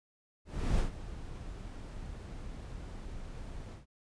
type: noise with ADSR envelope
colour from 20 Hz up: brown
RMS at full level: -28 dBFS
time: 0.45-3.86 s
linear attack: 330 ms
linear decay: 120 ms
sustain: -15 dB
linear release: 130 ms
effects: resampled to 22050 Hz